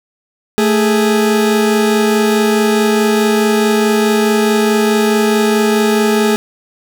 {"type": "tone pair together", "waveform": "40% pulse", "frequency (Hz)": [220, 415.3], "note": ["A3", "G#4"], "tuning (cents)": [0, 0], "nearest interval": "major seventh", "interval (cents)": 1100, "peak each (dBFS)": -12, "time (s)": [0.58, 6.36], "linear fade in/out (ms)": 0, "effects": []}